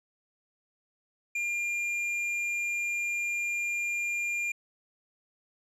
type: tone with hard clipping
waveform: triangle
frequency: 2400 Hz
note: D7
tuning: 37 cents sharp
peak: -30 dBFS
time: 1.35-4.52 s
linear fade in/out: 5 ms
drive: 11 dB
effects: low-pass 11000 Hz 12 dB/octave